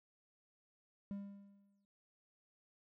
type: tone with exponential decay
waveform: triangle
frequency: 200 Hz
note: G3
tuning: 35 cents sharp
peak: -37 dBFS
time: 1.11-1.85 s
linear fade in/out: 0 ms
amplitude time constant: 160 ms
effects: none